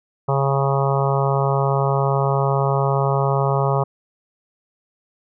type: harmonic tone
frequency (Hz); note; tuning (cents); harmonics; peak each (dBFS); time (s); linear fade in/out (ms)
137.6; C#3; -12; 1 / 3 / 4 / 5 / 6 / 7 / 8 / 9; -19 / -24 / -25 / -26 / -27 / -27 / -28 / -29; 0.28-3.84; 10
effects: none